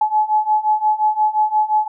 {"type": "beating tone pair", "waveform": "sine", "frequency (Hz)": [852, 857.7], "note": ["G#5", "A5"], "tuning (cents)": [44, -44], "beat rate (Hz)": 5.7, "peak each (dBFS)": [-18, -16], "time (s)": [0.01, 1.88], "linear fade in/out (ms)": 5, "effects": []}